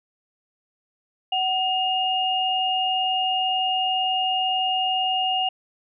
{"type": "tone pair together", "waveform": "sine", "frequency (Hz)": [749, 2840], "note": ["F#5", "F7"], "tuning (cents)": [21, 28], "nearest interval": "octave + major seventh", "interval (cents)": 2307, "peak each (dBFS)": -23, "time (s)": [1.32, 5.49], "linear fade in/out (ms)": 5, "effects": []}